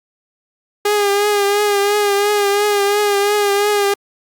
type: tone with vibrato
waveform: sawtooth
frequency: 408.5 Hz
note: G#4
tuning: 29 cents flat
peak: -9 dBFS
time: 0.85-3.94 s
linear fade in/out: 5 ms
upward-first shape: triangle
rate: 2.9 Hz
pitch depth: 46 cents each way
effects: Opus 48 kbps